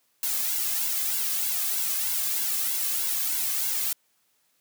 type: noise with flanger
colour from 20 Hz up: blue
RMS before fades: -27 dBFS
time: 0.23-3.93 s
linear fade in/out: 2 ms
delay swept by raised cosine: 1.6 to 2.16 ms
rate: 3.2 Hz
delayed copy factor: -0.8
effects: white hiss -69 dBFS RMS until 4.6 s + high-pass 100 Hz 12 dB/octave